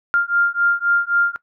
sine beating tone pair, 1396.9 / 1400.7 Hz, F6 / F6, 0 / +5 cents, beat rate 3.8 Hz, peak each -18 dBFS, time 0.14-1.36 s, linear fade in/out 0 ms, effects noise-tail reverb RT60 0.1 s tail -20 dB re dry

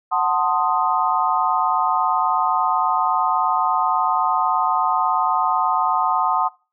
sine chord, F# diminished seventh, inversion none, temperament equal with one note detuned, 740 / 888.2 / 1046.5 / 1244.5 Hz, F#5 / A5 / C6 / Eb6, 0 / +16 / 0 / 0 cents, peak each -22 dBFS, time 0.11-6.49 s, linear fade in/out 20 ms, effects noise-tail reverb RT60 0.3 s tail -21 dB re dry

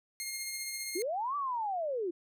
10% pulse tone with tremolo, 2133 Hz, C7, 33 cents sharp, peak -26 dBFS, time 0.2-1.02 s, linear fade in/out 0 ms, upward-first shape sine, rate 15 Hz, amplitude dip 30%
sine linear two-way sweep, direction up then down, 312.8 to 1176 to 327.8 Hz, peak -31 dBFS, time 0.95-2.11 s, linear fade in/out 10 ms, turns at 1.36 s
effects none

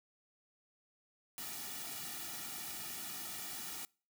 white noise with comb filter, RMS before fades -44 dBFS, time 1.38-3.85 s, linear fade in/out 0 ms, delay 1.9 ms, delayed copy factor -0.85, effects noise-tail reverb RT60 0.4 s tail -26 dB re dry

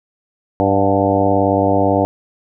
harmonic tone with a mistuned harmonic, 97.9 Hz, G2, 2 cents flat, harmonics 1 / 2 / 3 / 4 / 5 / 6 / 7 / 8 / 9, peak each -21 / -23 / -18 / -24 / -19 / -19 / -19 / -24 / -23 dBFS, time 0.6-2.05 s, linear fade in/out 0 ms, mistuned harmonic 7, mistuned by +46 cents, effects none

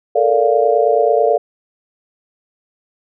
sine chord, Bb major seventh, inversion third, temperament just, 437 / 466.2 / 582.7 / 699.2 Hz, A4 / Bb4 / D5 / F5, -12 / 0 / -14 / +2 cents, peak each -16 dBFS, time 0.15-1.38 s, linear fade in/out 10 ms, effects none

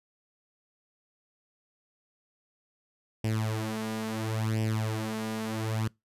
sawtooth tone with flanger, 110 Hz, A2, in tune, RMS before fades -31 dBFS, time 3.24-5.88 s, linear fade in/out 5 ms, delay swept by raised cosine 0.37 to 4.97 ms, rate 0.73 Hz, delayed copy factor +0.75, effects noise-tail reverb RT60 0.2 s tail -25 dB re dry + resampled to 32000 Hz

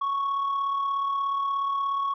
sine tone with amplitude modulation, 1108.7 Hz, C#6, in tune, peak -20 dBFS, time 0.01-2.14 s, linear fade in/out 10 ms, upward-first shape sine, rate 36.8 Hz, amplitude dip 45%, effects tanh soft clip ceiling -22 dBFS

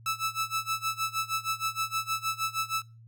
sawtooth tone with tremolo, 1312 Hz, E6, 9 cents flat, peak -22 dBFS, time 0.06-2.82 s, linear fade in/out 2 ms, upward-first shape sine, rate 6.4 Hz, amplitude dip 90%, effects noise-tail reverb RT60 0.3 s tail -23 dB re dry + added 114 Hz sine -49 dBFS peak until 3.07 s

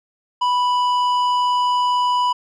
sine tone with tanh clipping, 987.8 Hz, B5, in tune, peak -17 dBFS, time 0.41-2.33 s, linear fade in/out 10 ms, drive 10 dB, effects none

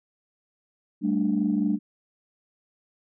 sine chord, G suspended second, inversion none, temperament just, 196 / 220.5 / 294 Hz, G3 / A3 / D4, 0 / +4 / +2 cents, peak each -25 dBFS, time 1.01-1.79 s, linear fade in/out 50 ms, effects tanh soft clip ceiling -13 dBFS

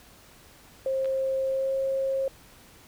sine tone with pitch glide, 532 to 537.2 Hz, C5 to C5, +29 to +46 cents, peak -24 dBFS, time 0.86-2.28 s, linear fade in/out 2 ms, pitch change +17 cents, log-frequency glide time 1.48-1.73 s
clicks, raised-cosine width 0.3 ms, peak -29 dBFS, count 2, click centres 1.046 / 1.057 s
effects pink hiss -53 dBFS RMS until 2.87 s

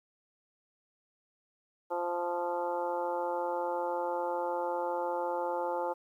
harmonic tone with a mistuned harmonic, 174.61 Hz, F3, in tune, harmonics 2 / 3 / 4 / 5 / 6 / 7 / 8, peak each -39 / -34 / -43 / -34 / -45 / -45 / -48 dBFS, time 1.9-5.94 s, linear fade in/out 20 ms, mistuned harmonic 8, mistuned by -15 cents, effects 11-bit

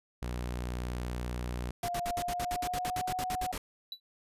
sawtooth tone, 60.9 Hz, B1, 24 cents flat, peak -30 dBFS, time 0.22-1.71 s, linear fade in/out 5 ms
pink noise bursts, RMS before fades -37 dBFS, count 16, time 1.83-3.579 s, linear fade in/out 2 ms, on 54 ms, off 59 ms
sine tone with pitch glide, 701 to 736.3 Hz, F5 to F#5, +6 to -9 cents, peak -32 dBFS, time 1.83-3.52 s, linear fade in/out 5 ms, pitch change +85 cents, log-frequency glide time 2.1-3.12 s
triangle tone with exponential decay, 3951 Hz, B7, in tune, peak -32 dBFS, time 3.92-4 s, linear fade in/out 2 ms, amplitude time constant 17 ms
effects resampled to 32000 Hz

